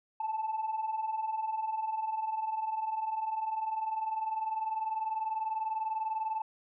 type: tone pair together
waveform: sine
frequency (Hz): 859.9 / 880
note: A5 / A5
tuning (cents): -40 / 0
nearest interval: unison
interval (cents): 40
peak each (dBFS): -36 / -31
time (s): 0.2-6.42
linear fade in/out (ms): 5
effects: tanh soft clip ceiling -26 dBFS